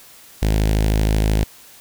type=tone with notch filter; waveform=sawtooth; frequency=53 Hz; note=G#1; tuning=36 cents sharp; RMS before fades=-17 dBFS; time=0.42-1.44 s; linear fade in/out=5 ms; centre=1200 Hz; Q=1.3; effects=white hiss -45 dBFS RMS until 1.8 s